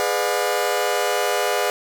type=chord; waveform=sawtooth; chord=G# diminished seventh; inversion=none; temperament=just; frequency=415.3 / 498.4 / 598 / 717.6 Hz; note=G#4 / B4 / D5 / F5; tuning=0 / +16 / +31 / +47 cents; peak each=-21 dBFS; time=0-1.7 s; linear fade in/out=0 ms; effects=none